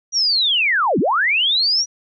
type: linear two-way sweep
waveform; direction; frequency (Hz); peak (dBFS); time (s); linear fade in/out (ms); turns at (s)
sine; down then up; 5850 to 146.83 to 5850; -14; 0.12-1.86; 50; 0.99
effects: none